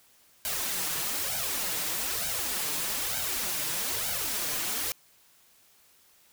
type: noise with flanger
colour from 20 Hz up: white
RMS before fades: -31 dBFS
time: 0.45-4.92 s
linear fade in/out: 0 ms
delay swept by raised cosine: 1.3 to 6.7 ms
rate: 1.1 Hz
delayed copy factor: +0.9
effects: white hiss -61 dBFS RMS until 6.32 s